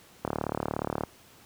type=click train; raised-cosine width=1 ms; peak=-14 dBFS; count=30; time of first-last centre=0.25-1.036 s; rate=36.9 Hz; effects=pink hiss -55 dBFS RMS until 1.45 s + high-pass 80 Hz 12 dB/octave